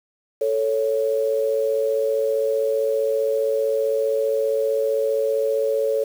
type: tone pair together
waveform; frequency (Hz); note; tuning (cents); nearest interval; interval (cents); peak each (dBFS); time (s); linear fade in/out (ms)
sine; 440.7 / 556; A4 / C#5; +3 / +5; major third; 402; -21; 0.41-6.04; 5
effects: 7-bit